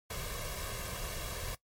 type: noise with comb filter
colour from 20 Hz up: pink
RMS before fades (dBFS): -39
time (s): 0.1-1.55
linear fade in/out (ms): 5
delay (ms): 1.8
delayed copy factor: +0.7
effects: noise-tail reverb RT60 0.1 s tail -18 dB re dry + MP3 64 kbps